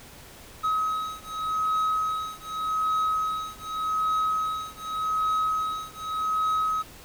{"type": "beating tone pair", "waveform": "triangle", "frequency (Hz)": [1273, 1273.85], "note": ["D#6", "D#6"], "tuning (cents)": [39, 40], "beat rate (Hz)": 0.85, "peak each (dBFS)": -26, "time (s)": [0.63, 6.83], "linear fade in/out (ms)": 20, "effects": ["pink hiss -47 dBFS RMS until 7.04 s"]}